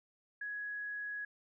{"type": "tone", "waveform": "sine", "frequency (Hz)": 1672, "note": "G#6", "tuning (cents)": 11, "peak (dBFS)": -38, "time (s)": [0.41, 1.25], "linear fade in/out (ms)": 5, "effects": []}